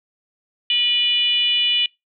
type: tone with frequency modulation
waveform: sine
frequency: 2950 Hz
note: F#7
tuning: 6 cents flat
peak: -15 dBFS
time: 0.7-1.86 s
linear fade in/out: 2 ms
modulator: 513 Hz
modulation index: 0.75
effects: noise-tail reverb RT60 0.2 s tail -24 dB re dry